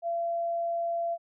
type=tone; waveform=sine; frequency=680 Hz; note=F5; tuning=46 cents flat; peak=-27 dBFS; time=0.02-1.18 s; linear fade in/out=50 ms; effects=none